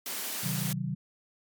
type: high-pass noise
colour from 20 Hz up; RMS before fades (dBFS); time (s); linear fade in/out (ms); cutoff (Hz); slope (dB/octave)
white; -35; 0.06-0.73; 2; 170; 96
type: chord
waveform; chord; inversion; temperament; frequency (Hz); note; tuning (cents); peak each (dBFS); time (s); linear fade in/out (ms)
sine; C diminished; none; just; 130.81 / 156.98 / 188.37; C3 / Eb3 / Gb3; 0 / +16 / +31; -34; 0.43-0.95; 10
effects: MP3 96 kbps